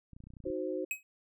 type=clicks; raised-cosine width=5 ms; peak=-38 dBFS; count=12; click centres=0.133 / 0.165 / 0.204 / 0.239 / 0.27 / 0.304 / 0.337 / 0.368 / 0.403 / 0.441 / 0.472 / 0.502 s
type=chord; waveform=sine; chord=C diminished; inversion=first; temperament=equal; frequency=311.1 / 370 / 523.3 Hz; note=Eb4 / Gb4 / C5; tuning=0 / 0 / 0 cents; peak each=-38 / -36 / -37 dBFS; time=0.45-0.85 s; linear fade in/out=10 ms
type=tone with exponential decay; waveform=square; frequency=2541 Hz; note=D#7; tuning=36 cents sharp; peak=-29 dBFS; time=0.91-1.03 s; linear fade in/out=1 ms; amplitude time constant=25 ms
effects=none